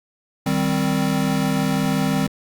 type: chord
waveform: square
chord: C minor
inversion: first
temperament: equal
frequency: 155.56 / 196 / 261.6 Hz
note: Eb3 / G3 / C4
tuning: 0 / 0 / 0 cents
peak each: -24 / -23 / -23 dBFS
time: 0.46-2.27 s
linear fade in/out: 5 ms
effects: Opus 48 kbps